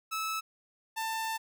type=tone pair in turn; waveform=sawtooth; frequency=1304 / 891.4 Hz; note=E6 / A5; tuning=-19 / +22 cents; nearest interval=perfect fifth; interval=659 cents; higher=first; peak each=-28 dBFS; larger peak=neither; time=0.11-0.41 / 0.96-1.38 s; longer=second; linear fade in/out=20 ms; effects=none